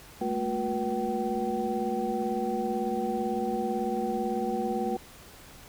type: tone cluster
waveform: sine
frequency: 209.8 / 227.8 / 360.1 / 483 / 765 Hz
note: G#3 / A#3 / F#4 / B4 / G5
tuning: +18 / -40 / -47 / -39 / -42 cents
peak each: -35 / -33 / -33 / -34 / -32 dBFS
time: 0.21-4.97 s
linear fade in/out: 5 ms
effects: pink hiss -50 dBFS RMS until 5.68 s